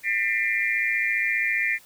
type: tone cluster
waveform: sine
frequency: 1797 / 1995 / 2110 / 2378 Hz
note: A6 / B6 / C7 / D7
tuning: +36 / +17 / +14 / +21 cents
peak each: -27 dBFS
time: 0.03-1.79 s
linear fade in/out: 50 ms
effects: white hiss -53 dBFS RMS until 1.85 s